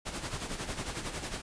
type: noise with tremolo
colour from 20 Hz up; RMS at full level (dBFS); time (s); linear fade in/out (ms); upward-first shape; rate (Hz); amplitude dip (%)
pink; -35; 0.05-1.42; 20; sine; 11; 60
effects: resampled to 22050 Hz